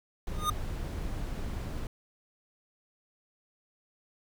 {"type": "noise", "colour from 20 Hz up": "brown", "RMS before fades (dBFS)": -35, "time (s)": [0.27, 1.87], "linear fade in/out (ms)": 2}
{"type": "tone with exponential growth", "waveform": "square", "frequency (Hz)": 1227, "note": "D#6", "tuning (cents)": -25, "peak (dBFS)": -24, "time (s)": [0.32, 0.5], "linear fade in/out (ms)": 5, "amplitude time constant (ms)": 39}
{"effects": []}